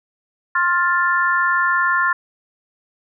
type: chord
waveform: sine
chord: F major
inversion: second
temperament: equal with one note detuned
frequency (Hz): 1059.9 / 1396.9 / 1760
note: C6 / F6 / A6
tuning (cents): +22 / 0 / 0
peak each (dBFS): -19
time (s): 0.55-2.13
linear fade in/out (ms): 5
effects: none